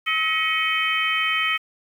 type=tone cluster; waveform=sine; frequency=1286 / 1904 / 2217 / 2524 / 3087 Hz; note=E6 / A#6 / C#7 / D#7 / G7; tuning=-43 / +36 / 0 / +24 / -27 cents; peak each=-26 dBFS; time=0.06-1.58 s; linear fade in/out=20 ms; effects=8-bit